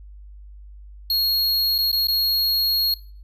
square tone with dropouts, 4297 Hz, C8, 45 cents sharp, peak -19 dBFS, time 1.1-2.94 s, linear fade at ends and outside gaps 2 ms, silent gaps 1.781-1.786 / 1.916-1.928 / 2.071-2.083 s, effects noise-tail reverb RT60 0.4 s tail -17 dB re dry + added 50 Hz sine -39 dBFS peak until 3.23 s

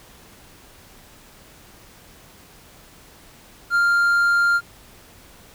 triangle tone, 1396.9 Hz, F6, in tune, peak -13 dBFS, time 3.7-4.61 s, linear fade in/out 50 ms, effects pink hiss -48 dBFS RMS until 5.54 s

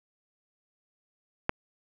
click, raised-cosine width 0.5 ms, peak -9 dBFS, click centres 1.494 s, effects none

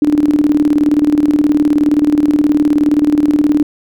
sine tone with tremolo, 296.5 Hz, D4, 17 cents sharp, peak -6 dBFS, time 0.02-3.63 s, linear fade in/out 2 ms, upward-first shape square, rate 19 Hz, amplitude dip 65%, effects none

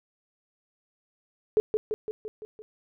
sine tone with echo, 430.2 Hz, A4, 39 cents flat, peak -17 dBFS, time 1.57-1.6 s, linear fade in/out 0 ms, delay 170 ms, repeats 6, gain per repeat -4 dB, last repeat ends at 2.62 s, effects none

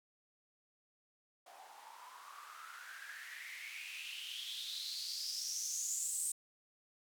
blue noise with band-pass filter sweep, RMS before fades -44 dBFS, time 1.46-6.32 s, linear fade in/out 5 ms, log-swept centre 720 to 8500 Hz, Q 7.1, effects none

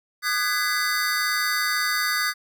square tone cluster, 1223 / 1502 / 1667 / 2011 / 4607 Hz, D#6 / F#6 / G#6 / B6 / D8, -30 / +26 / +6 / +31 / -34 cents, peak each -29 dBFS, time 0.22-2.34 s, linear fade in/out 50 ms, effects none

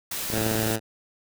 white noise, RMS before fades -31 dBFS, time 0.11-0.76 s, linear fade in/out 5 ms
clicks, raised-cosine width 2 ms, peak -20 dBFS, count 11, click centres 0.301 / 0.338 / 0.378 / 0.413 / 0.465 / 0.515 / 0.553 / 0.593 / 0.63 / 0.666 / 0.704 s
10% pulse tone, 110 Hz, A2, in tune, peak -16 dBFS, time 0.31-0.8 s, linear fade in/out 50 ms
effects none

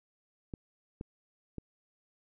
clicks, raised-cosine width 3 ms, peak -26 dBFS, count 3, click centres 0.538 / 1.011 / 1.583 s, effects none

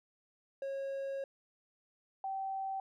triangle / sine tone pair in turn, 546 / 773.5 Hz, C#5 / G5, -26 / -23 cents, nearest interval tritone, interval 603 cents, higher second, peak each -34 / -35 dBFS, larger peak first, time 0.62-1.24 / 2.24-2.8 s, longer first, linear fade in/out 2 ms, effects none

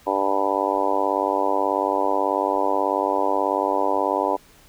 harmonic tone, 98.3 Hz, G2, 5 cents sharp, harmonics 3 / 4 / 5 / 6 / 7 / 8 / 9 / 10, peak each -29 / -28 / -28 / -26 / -29 / -28 / -26 / -26 dBFS, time 0.06-4.37 s, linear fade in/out 20 ms, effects pink hiss -52 dBFS RMS until 4.68 s

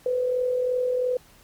sine tone with amplitude modulation, 501 Hz, B4, 25 cents sharp, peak -19 dBFS, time 0.06-1.17 s, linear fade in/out 2 ms, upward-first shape sine, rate 42.9 Hz, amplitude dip 45%, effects pink hiss -54 dBFS RMS until 1.43 s + MP3 96 kbps

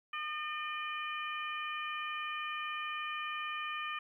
harmonic tone with a mistuned harmonic, 604 Hz, D5, 48 cents sharp, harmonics 2 / 3 / 4 / 5, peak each -39 / -43 / -42 / -45 dBFS, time 0.13-3.99 s, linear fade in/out 5 ms, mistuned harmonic 2, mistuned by +15 cents, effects 12-bit

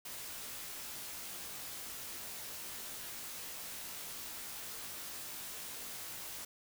white noise with comb filter, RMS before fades -45 dBFS, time 0.05-6.45 s, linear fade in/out 5 ms, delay 19 ms, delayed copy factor -0.7, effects none

